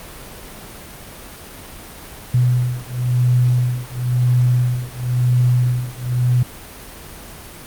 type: beating tone pair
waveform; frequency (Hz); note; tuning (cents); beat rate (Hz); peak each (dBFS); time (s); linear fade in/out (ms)
sine; 123.47 / 124.44; B2 / B2; 0 / +14; 0.97; -17; 2.34-6.43; 5
effects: pink hiss -36 dBFS RMS until 7.66 s + Opus 32 kbps